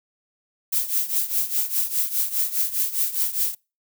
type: noise with tremolo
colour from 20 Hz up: violet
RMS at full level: -20 dBFS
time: 0.72-3.55 s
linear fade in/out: 10 ms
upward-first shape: triangle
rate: 4.9 Hz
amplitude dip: 85%
effects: noise-tail reverb RT60 0.3 s tail -26 dB re dry